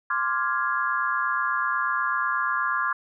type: chord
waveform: sine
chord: D half-diminished seventh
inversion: third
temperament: equal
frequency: 1046.5 / 1174.7 / 1396.9 / 1661.2 Hz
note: C6 / D6 / F6 / Ab6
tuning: 0 / 0 / 0 / 0 cents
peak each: -28 dBFS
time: 0.1-2.93 s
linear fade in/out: 5 ms
effects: none